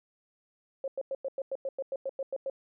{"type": "tone bursts", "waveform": "sine", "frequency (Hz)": 540, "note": "C#5", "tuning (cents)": -45, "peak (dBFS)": -30, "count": 13, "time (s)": [0.84, 2.499], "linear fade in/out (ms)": 2, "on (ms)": 39, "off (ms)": 96, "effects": []}